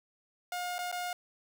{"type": "tone with dropouts", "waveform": "sawtooth", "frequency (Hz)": 714, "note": "F5", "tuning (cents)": 38, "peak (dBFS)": -30, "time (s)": [0.52, 1.13], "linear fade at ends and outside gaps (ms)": 2, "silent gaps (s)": [[0.783, 0.789], [0.916, 0.925]], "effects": []}